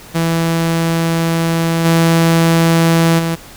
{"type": "tone with level steps", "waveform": "sawtooth", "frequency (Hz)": 165.5, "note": "E3", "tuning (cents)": 7, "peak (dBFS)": [-9, -5, -11], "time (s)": [0.14, 3.36], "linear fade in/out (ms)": 20, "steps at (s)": [1.84, 3.18], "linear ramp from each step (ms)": 20, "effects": ["pink hiss -37 dBFS RMS until 3.56 s"]}